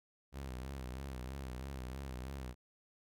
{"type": "tone with vibrato", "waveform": "sawtooth", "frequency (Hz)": 65.41, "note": "C2", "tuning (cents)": 0, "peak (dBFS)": -38, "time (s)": [0.32, 2.55], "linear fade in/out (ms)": 50, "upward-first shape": "sine", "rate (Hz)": 3.1, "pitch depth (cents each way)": 94, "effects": []}